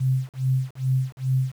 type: tone with tremolo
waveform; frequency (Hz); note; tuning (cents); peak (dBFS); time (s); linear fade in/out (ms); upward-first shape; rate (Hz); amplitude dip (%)
sine; 130.81; C3; 0; -17; 0-1.52; 10; sine; 2.4; 100
effects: 8-bit